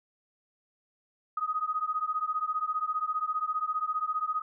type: beating tone pair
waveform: sine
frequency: 1244.5 / 1259.5 Hz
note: D#6 / D#6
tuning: 0 / +21 cents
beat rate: 15 Hz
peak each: -31 dBFS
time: 1.37-4.42 s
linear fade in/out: 5 ms
effects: none